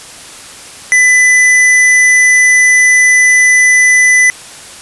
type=tone; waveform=square; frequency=2000 Hz; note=B6; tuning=21 cents sharp; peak=-5 dBFS; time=0.92-4.3 s; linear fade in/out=0 ms; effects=white hiss -31 dBFS RMS until 4.81 s + resampled to 24000 Hz